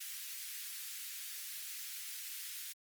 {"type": "high-pass noise", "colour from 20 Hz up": "white", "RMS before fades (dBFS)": -45, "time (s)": [0, 2.73], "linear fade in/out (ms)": 10, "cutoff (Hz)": 1700, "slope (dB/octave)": 24, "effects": ["Opus 32 kbps"]}